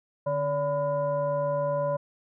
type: tone with frequency modulation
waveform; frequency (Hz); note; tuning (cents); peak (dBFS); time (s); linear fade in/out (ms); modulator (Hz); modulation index
sine; 574; D5; -40; -24; 0.26-1.97; 10; 426; 0.78
effects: none